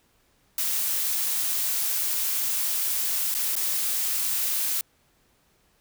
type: noise with dropouts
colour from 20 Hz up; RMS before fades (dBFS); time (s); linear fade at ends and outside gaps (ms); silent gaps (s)
blue; -26; 0.58-4.81; 1; 3.342-3.349 / 3.554-3.564
effects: pink hiss -65 dBFS RMS until 5.8 s